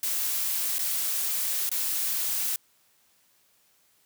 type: noise with dropouts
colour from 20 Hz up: blue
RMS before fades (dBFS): -28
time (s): 0.03-2.56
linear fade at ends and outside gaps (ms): 2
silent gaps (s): 0.784-0.791 / 1.693-1.715
effects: white hiss -65 dBFS RMS until 4.05 s + high-pass 60 Hz 12 dB/octave